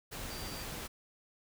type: tone in noise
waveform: sine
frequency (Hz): 4700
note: D8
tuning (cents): +1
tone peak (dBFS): -48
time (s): 0.29-0.64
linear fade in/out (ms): 20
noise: pink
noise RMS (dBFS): -42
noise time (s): 0.11-0.88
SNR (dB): -9
effects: none